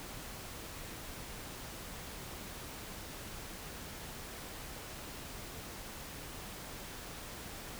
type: silence
effects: pink hiss -46 dBFS RMS until 7.79 s